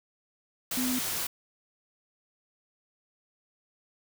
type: tone in noise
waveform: sine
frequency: 252.8 Hz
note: B3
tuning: 41 cents sharp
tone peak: -28 dBFS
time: 0.77-0.99 s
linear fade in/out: 5 ms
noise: white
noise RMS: -32 dBFS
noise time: 0.71-1.27 s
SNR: +1 dB
effects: none